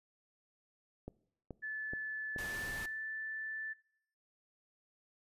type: click train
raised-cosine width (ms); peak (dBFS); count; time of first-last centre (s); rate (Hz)
2; -30; 4; 1.08-2.362; 2.34
type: tone with pitch glide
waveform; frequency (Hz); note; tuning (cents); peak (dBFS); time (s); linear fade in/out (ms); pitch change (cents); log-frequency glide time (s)
sine; 1737 to 1758.2; A6 to A6; -23 to -2; -38; 1.62-3.74; 20; +21; 2.43-2.59
type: noise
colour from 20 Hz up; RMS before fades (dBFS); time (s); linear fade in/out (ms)
pink; -46; 2.38-2.86; 5
effects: noise-tail reverb RT60 0.7 s tail -21 dB re dry + resampled to 32000 Hz